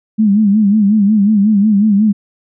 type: tone with vibrato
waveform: sine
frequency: 207.7 Hz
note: G#3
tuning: in tune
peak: -7 dBFS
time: 0.18-2.13 s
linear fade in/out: 20 ms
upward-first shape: sine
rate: 5.5 Hz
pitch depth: 99 cents each way
effects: none